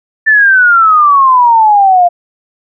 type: exponential sweep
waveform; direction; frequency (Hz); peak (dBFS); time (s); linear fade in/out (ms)
sine; down; 1783 to 690; -3; 0.26-2.09; 20
effects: none